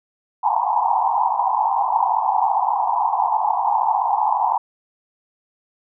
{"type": "band-pass noise", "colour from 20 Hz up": "white", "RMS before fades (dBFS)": -19, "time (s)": [0.43, 4.58], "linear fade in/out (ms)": 5, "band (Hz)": [750, 1000], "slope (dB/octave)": 96, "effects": []}